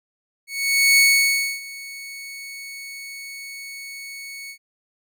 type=tone with ADSR envelope; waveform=sawtooth; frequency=2217 Hz; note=C#7; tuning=in tune; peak=-8 dBFS; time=0.47-4.58 s; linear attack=510 ms; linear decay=620 ms; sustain=-22 dB; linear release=81 ms; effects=none